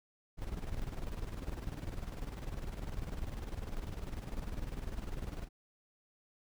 brown noise with tremolo, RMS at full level -38 dBFS, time 0.37-5.49 s, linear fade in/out 50 ms, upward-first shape square, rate 20 Hz, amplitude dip 60%, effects none

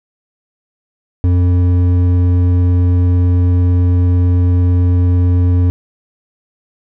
sine tone with hard clipping, 89.1 Hz, F2, 35 cents sharp, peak -10 dBFS, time 1.24-5.7 s, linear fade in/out 0 ms, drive 8 dB, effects none

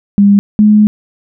sine tone pair in turn, 201.4 / 211.1 Hz, G3 / G#3, +47 / +29 cents, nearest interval minor second, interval 82 cents, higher second, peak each -3 dBFS, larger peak neither, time 0.18-0.39 / 0.59-0.87 s, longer second, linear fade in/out 0 ms, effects none

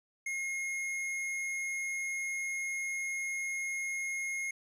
square tone, 2151 Hz, C7, 47 cents sharp, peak -34 dBFS, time 0.26-4.51 s, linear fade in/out 5 ms, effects low-pass 11000 Hz 12 dB/octave + 12-bit

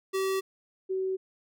square / sine tone pair in turn, 383.8 / 378.5 Hz, G4 / F#4, -37 / +39 cents, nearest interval unison, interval 24 cents, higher first, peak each -27 dBFS, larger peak neither, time 0.13-0.41 / 0.89-1.17 s, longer neither, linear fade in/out 20 ms, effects none

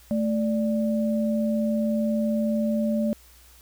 sine tone pair together, 219.6 / 586.3 Hz, A3 / D5, -3 / -3 cents, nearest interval octave + perfect fourth, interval 1700 cents, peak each -22 / -28 dBFS, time 0.11-3.13 s, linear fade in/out 0 ms, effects added 60 Hz sine -53 dBFS peak until 3.61 s + white hiss -54 dBFS RMS until 3.61 s

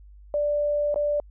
sine tone with dropouts, 587.3 Hz, D5, in tune, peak -21 dBFS, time 0.34-1.2 s, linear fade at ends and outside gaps 1 ms, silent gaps 0.943-0.959 s, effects added 50 Hz sine -45 dBFS peak until 1.3 s

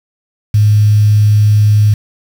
sine tone with quantisation, 105.3 Hz, G#2, 24 cents sharp, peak -5 dBFS, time 0.54-1.94 s, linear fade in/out 5 ms, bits 5, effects none

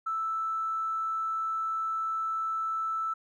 triangle tone with tanh clipping, 1318.5 Hz, E6, in tune, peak -28 dBFS, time 0.06-3.14 s, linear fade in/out 10 ms, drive 3 dB, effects none

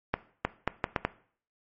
accelerating click train, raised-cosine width 0.5 ms, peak -10 dBFS, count 6, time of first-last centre 0.14-1.05 s, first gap 310 ms, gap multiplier 0.73, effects noise-tail reverb RT60 0.5 s tail -17 dB re dry + MP3 32 kbps

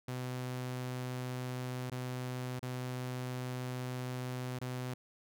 sawtooth tone with dropouts, 126.4 Hz, B2, 41 cents sharp, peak -33 dBFS, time 0.08-4.94 s, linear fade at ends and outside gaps 5 ms, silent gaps 1.9-1.917 / 2.594-2.627 / 4.589-4.613 s, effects none

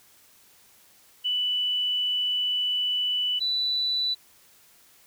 sine tone pair in turn, 2975 / 3971 Hz, F#7 / B7, +9 / +9 cents, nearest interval perfect fourth, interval 500 cents, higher second, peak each -23 dBFS, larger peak neither, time 1.24-3.4 / 3.4-4.15 s, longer first, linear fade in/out 20 ms, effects white hiss -57 dBFS RMS until 5.06 s

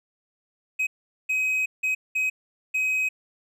triangle tone bursts at uneven times, 2530 Hz, D#7, 28 cents sharp, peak -20 dBFS, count 5, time 0.79-0.87 / 1.29-1.66 / 1.83-1.95 / 2.15-2.3 / 2.74-3.09 s, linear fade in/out 10 ms, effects none

